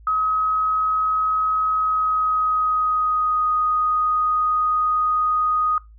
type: tone with pitch glide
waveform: sine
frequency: 1272 to 1244.4 Hz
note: D#6 to D#6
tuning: +38 to 0 cents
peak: -17 dBFS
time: 0.07-5.78 s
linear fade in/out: 2 ms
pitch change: -38 cents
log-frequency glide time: 1.7-3.5 s
effects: noise-tail reverb RT60 0.2 s tail -21 dB re dry + added 54 Hz sine -43 dBFS peak until 5.98 s